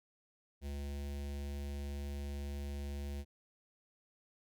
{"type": "tone with notch filter", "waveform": "square", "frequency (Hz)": 71, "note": "C#2", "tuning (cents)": 42, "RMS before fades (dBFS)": -41, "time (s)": [0.61, 3.25], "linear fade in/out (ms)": 50, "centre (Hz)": 1200, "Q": 1, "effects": []}